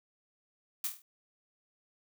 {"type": "noise with echo", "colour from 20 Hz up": "blue", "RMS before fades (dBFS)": -33, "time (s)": [0.84, 0.87], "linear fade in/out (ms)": 2, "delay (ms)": 25, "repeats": 6, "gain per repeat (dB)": -5, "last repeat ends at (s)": 1.02, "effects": []}